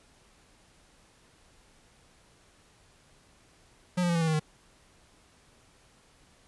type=tone with pitch steps; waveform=square; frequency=179.9 / 175.28 / 170.79 / 166.4 / 162.13 / 157.97 / 153.92 Hz; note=F#3 / F3 / F3 / E3 / E3 / D#3 / D#3; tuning=-48 / +7 / -38 / +17 / -28 / +27 / -18 cents; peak=-25 dBFS; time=3.97-4.397 s; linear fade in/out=10 ms; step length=61 ms; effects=pink hiss -61 dBFS RMS until 6.47 s + resampled to 24000 Hz